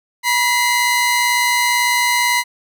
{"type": "tone pair together", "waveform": "sawtooth", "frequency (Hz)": [968, 2054], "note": ["B5", "C7"], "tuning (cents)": [-35, -33], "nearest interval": "octave + minor second", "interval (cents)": 1302, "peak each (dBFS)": -13, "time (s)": [0.23, 2.44], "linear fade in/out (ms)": 50, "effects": []}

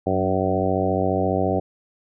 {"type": "harmonic tone with a mistuned harmonic", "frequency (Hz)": 94.5, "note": "F#2", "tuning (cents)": 37, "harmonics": [1, 2, 3, 4, 5, 6, 7, 8], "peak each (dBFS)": [-27, -27, -27, -27, -27, -27, -27, -27], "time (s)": [0.06, 1.6], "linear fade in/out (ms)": 10, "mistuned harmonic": 2, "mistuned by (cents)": -28, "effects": []}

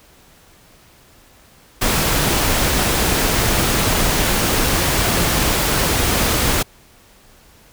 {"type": "noise", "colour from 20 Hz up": "pink", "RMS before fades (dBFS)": -17, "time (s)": [1.81, 6.63], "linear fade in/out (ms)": 10, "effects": ["pink hiss -49 dBFS RMS until 7.72 s"]}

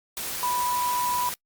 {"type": "tone in noise", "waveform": "sine", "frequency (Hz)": 985, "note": "B5", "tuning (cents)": -5, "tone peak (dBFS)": -24, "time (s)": [0.43, 1.29], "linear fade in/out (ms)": 0, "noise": "white", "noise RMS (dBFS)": -32, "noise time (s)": [0.17, 1.34], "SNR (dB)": 5, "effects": ["noise-tail reverb RT60 0.1 s tail -26 dB re dry", "Opus 48 kbps"]}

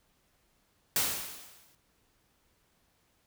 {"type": "noise with exponential decay", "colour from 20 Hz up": "white", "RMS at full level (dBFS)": -26, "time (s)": [0.96, 1.75], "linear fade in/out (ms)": 1, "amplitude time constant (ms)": 170, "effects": ["pink hiss -71 dBFS RMS until 3.26 s"]}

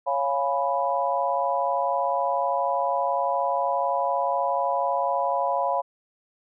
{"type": "chord", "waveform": "sine", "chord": "C# dominant seventh", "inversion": "none", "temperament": "equal", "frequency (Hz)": [554.4, 698.5, 830.6, 987.8], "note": ["C#5", "E#5", "G#5", "B5"], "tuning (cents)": [0, 0, 0, 0], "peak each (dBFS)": [-27, -27, -29, -26], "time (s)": [0.06, 5.82], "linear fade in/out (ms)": 20, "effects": []}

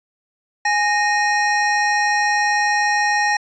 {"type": "tone pair together", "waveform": "square", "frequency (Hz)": [830.6, 1856], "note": ["G#5", "A#6"], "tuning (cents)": [0, -8], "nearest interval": "octave + major second", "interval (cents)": 1392, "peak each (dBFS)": -19, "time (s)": [0.65, 3.37], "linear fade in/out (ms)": 5, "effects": ["resampled to 16000 Hz", "9-bit"]}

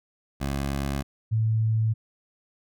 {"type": "tone pair in turn", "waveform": ["15% pulse", "sine"], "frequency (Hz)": [69.3, 110.77], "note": ["C#2", "A2"], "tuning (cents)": [0, 12], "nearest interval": "minor sixth", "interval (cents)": 812, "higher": "second", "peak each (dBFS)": [-20, -20], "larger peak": "neither", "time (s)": [[0.4, 1.03], [1.31, 1.94]], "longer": "neither", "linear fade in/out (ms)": 20, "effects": []}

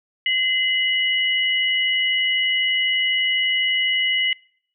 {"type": "tone pair together", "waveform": "sine", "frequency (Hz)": [2048, 2932], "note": ["C7", "F#7"], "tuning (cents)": [-38, -16], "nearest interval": "tritone", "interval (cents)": 622, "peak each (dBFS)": -20, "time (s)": [0.26, 4.33], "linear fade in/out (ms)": 2, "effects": ["noise-tail reverb RT60 0.6 s tail -25 dB re dry"]}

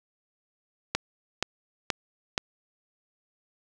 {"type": "click train", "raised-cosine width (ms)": 0.2, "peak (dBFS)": -7, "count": 4, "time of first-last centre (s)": [0.95, 2.379], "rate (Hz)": 2.1, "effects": []}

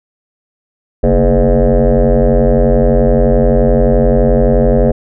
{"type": "tone with frequency modulation", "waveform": "sine", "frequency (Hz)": 233.1, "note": "A#3", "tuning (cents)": 0, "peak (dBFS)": -5, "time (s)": [1.03, 4.92], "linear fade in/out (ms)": 10, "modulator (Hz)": 91.6, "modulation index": 4.1, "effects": ["tanh soft clip ceiling -3 dBFS"]}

